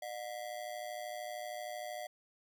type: ring-modulated tone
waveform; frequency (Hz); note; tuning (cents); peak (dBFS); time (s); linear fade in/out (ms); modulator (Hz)
square; 664; E5; +12; -38; 0.02-2.07; 5; 56.5
effects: none